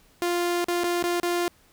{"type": "tone with dropouts", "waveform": "sawtooth", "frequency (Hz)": 349.2, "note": "F4", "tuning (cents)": 0, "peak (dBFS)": -19, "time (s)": [0.22, 1.48], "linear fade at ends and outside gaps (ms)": 0, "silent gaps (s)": [[0.643, 0.684], [0.836, 0.842], [1.026, 1.039], [1.199, 1.232]], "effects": ["pink hiss -59 dBFS RMS until 1.72 s"]}